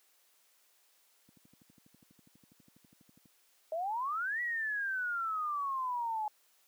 click train, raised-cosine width 5 ms, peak -34 dBFS, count 25, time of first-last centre 1.29-3.257 s, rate 12.2 Hz
sine exponential two-way sweep, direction up then down, 620 to 1956 to 840 Hz, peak -32 dBFS, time 3.72-6.28 s, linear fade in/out 2 ms, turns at 4.41 s
effects white hiss -69 dBFS RMS until 6.67 s + high-pass 400 Hz 12 dB/octave

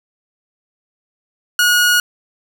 sawtooth tone, 1448 Hz, F#6, 38 cents flat, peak -7 dBFS, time 1.59-2 s, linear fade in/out 2 ms, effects none

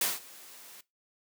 white noise with ADSR envelope, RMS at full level -27 dBFS, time 0.01-0.81 s, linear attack 4 ms, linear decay 180 ms, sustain -23 dB, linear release 5 ms, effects noise-tail reverb RT60 0.2 s tail -20 dB re dry + high-pass 200 Hz 12 dB/octave

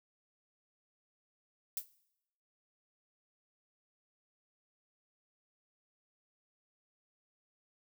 violet noise with exponential decay, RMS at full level -32 dBFS, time 1.77-1.87 s, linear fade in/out 2 ms, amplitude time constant 21 ms, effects noise-tail reverb RT60 0.8 s tail -19 dB re dry

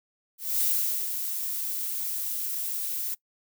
violet noise with ADSR envelope, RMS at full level -24 dBFS, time 0.38-3.15 s, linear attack 230 ms, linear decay 460 ms, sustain -7 dB, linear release 15 ms, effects noise-tail reverb RT60 0.1 s tail -22 dB re dry

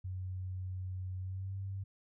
sine tone with pitch glide, 92.7 to 97.08 Hz, F#2 to G2, +4 to -16 cents, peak -37 dBFS, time 0.04-1.84 s, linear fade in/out 10 ms, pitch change +80 cents, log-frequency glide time 1.19-1.56 s, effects none

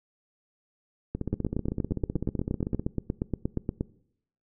two click trains, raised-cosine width 3 ms, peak -17 / -14 dBFS, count 27 / 22, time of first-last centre 1.15-2.796 / 1.33-3.809 s, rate 15.8 / 8.47 Hz, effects noise-tail reverb RT60 0.7 s tail -21 dB re dry

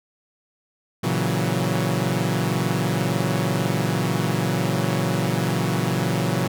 sawtooth chord, F# dominant seventh, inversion first, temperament equal, 116.54 / 138.59 / 164.81 / 185 Hz, A#2 / C#3 / E3 / F#3, 0 / 0 / 0 / 0 cents, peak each -22 dBFS, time 1.03-6.48 s, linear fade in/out 10 ms, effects none

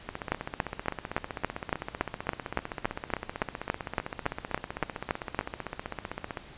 two click trains, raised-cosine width 0.5 ms, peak -10 / -18 dBFS, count 19 / 99, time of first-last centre 0.32-5.39 / 0.09-6.372 s, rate 3.55 / 15.6 Hz, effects pink hiss -49 dBFS RMS until 6.57 s + resampled to 8000 Hz

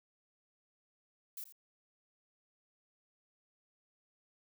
violet noise with echo, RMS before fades -44 dBFS, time 1.37-1.44 s, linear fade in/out 2 ms, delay 84 ms, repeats 1, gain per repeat -13 dB, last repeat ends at 1.524 s, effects none

